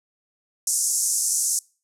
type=band-pass noise; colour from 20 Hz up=pink; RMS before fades=-23 dBFS; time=0.67-1.59 s; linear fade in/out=2 ms; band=5900 to 11000 Hz; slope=48 dB/octave; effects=noise-tail reverb RT60 0.4 s tail -26 dB re dry